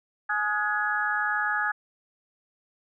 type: tone cluster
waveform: sine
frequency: 843 / 1252 / 1454 / 1681 Hz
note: G#5 / D#6 / F#6 / G#6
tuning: +26 / +10 / -31 / +20 cents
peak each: -31 / -31 / -30 / -27 dBFS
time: 0.29-1.72 s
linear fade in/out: 10 ms
effects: none